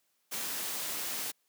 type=noise; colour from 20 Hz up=white; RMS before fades=-36 dBFS; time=0.31-1.32 s; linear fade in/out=20 ms; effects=white hiss -75 dBFS RMS until 1.48 s + high-pass 150 Hz 12 dB/octave